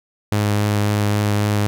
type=tone with vibrato; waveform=sawtooth; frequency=103.83 Hz; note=G#2; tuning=in tune; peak=-12 dBFS; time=0.32-1.67 s; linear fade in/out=0 ms; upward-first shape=triangle; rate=3.7 Hz; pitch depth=14 cents each way; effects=none